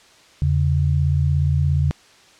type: tone pair together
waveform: sine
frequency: 83.71 / 140.7 Hz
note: E2 / C#3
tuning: +27 / +26 cents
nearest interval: major sixth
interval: 899 cents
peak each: -18 dBFS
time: 0.42-1.91 s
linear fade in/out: 0 ms
effects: white hiss -50 dBFS RMS until 2.39 s + low-pass 6000 Hz 12 dB/octave